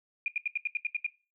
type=tone bursts; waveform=sine; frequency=2425 Hz; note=D#7; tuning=45 cents flat; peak=-26 dBFS; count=9; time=0.26-1.065 s; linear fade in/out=2 ms; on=21 ms; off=77 ms; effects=noise-tail reverb RT60 0.3 s tail -18 dB re dry